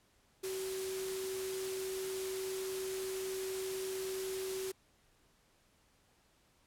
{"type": "tone in noise", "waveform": "sine", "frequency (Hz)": 379.6, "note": "F#4", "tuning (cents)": 44, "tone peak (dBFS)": -37, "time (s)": [0.43, 4.72], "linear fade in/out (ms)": 10, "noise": "white", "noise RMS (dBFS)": -44, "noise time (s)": [0.43, 4.72], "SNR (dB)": 4, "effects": ["pink hiss -70 dBFS RMS until 6.66 s", "low-pass 12000 Hz 12 dB/octave"]}